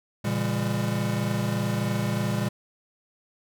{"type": "chord", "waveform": "square", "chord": "A# diminished seventh", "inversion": "none", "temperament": "just", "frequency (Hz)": [116.54, 139.85, 167.82, 201.4], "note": ["A#2", "C#3", "E3", "G3"], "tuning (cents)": [0, 16, 31, 47], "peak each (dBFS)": [-29, -33, -34, -29], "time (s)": [0.24, 2.49], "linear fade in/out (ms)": 10, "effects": []}